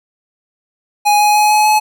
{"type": "tone with pitch steps", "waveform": "square", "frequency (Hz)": [830.6, 836.4, 842.2, 848.1, 854], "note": ["G#5", "G#5", "G#5", "G#5", "G#5"], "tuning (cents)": [0, 12, 24, 36, 48], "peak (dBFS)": -9, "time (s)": [1.05, 1.8], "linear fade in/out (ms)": 20, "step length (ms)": 150, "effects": []}